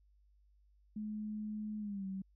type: tone with pitch glide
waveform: sine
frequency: 212.8 to 191.79 Hz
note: G#3 to G3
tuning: +42 to -38 cents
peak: -38 dBFS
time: 0.96-2.22 s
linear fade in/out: 5 ms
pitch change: -180 cents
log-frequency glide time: 1.79-2.06 s
effects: added 50 Hz sine -65 dBFS peak until 2.35 s